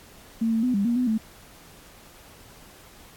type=tone with pitch steps; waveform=sine; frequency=226.6 / 224.5 / 250.9 / 199.8 / 236.9 / 250.6 / 220.1 Hz; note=A#3 / A3 / B3 / G3 / A#3 / B3 / A3; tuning=-49 / +35 / +28 / +33 / +28 / +25 / +1 cents; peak=-20 dBFS; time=0.41-1.18 s; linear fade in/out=10 ms; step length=110 ms; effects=pink hiss -50 dBFS RMS until 3.16 s + AAC 64 kbps